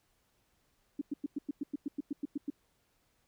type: tone bursts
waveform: sine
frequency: 286.7 Hz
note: D4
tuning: 42 cents flat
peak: -31 dBFS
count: 13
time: 0.99-2.502 s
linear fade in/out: 5 ms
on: 24 ms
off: 100 ms
effects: pink hiss -74 dBFS RMS until 3.27 s